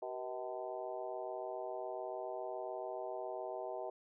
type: harmonic tone with a mistuned harmonic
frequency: 127.1 Hz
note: C3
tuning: 50 cents flat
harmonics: 3 / 4 / 5 / 6 / 7 / 8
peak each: -46 / -47 / -43 / -47 / -50 / -57 dBFS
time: 0.02-3.9 s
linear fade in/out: 5 ms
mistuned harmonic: 4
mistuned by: -100 cents
effects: none